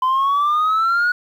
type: exponential sweep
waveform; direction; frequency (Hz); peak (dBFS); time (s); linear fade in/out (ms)
sine; up; 1019 to 1466; -12; 0.02-1.12; 5
effects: tanh soft clip ceiling -13 dBFS + 8-bit